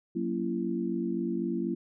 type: chord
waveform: sine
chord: F# dominant seventh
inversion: none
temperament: equal with one note detuned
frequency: 185 / 233.1 / 277.2 / 337.7 Hz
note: F#3 / A#3 / C#4 / E4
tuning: 0 / 0 / 0 / +42 cents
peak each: -34 / -33 / -37 / -32 dBFS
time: 0.15-1.75 s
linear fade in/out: 10 ms
effects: none